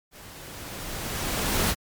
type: noise with level ramp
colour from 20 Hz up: pink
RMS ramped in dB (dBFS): -46 to -22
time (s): 0.11-1.75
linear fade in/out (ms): 50
effects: MP3 96 kbps